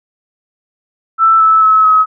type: tone with pitch steps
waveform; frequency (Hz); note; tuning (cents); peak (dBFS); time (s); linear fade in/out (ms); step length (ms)
sine; 1326 / 1309.3 / 1292.7 / 1276.4; E6 / E6 / E6 / D#6; +10 / -12 / -34 / +44; -5; 1.18-2.06; 50; 220
effects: none